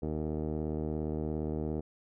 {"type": "tone with low-pass filter", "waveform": "15% pulse", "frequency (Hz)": 77.3, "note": "D#2", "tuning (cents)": -11, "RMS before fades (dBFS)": -34, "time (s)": [0.02, 1.81], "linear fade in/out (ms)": 10, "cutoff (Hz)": 490, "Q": 6.4, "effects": []}